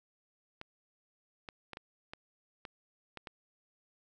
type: clicks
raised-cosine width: 0.3 ms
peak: -27 dBFS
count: 8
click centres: 0.614 / 1.488 / 1.733 / 1.771 / 2.135 / 2.652 / 3.173 / 3.272 s
effects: none